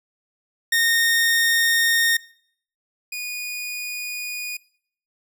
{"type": "tone pair in turn", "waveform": "sawtooth", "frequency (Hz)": [1843, 2460], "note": ["A#6", "D#7"], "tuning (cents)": [-20, -20], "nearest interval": "perfect fourth", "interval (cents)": 500, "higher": "second", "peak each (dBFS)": [-13, -24], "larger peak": "first", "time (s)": [[0.72, 2.17], [3.12, 4.57]], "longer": "neither", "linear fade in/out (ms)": 5, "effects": ["noise-tail reverb RT60 0.6 s tail -22 dB re dry"]}